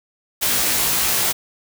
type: noise with comb filter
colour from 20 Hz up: white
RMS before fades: -19 dBFS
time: 0.41-1.33 s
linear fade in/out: 20 ms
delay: 17 ms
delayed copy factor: +1
effects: none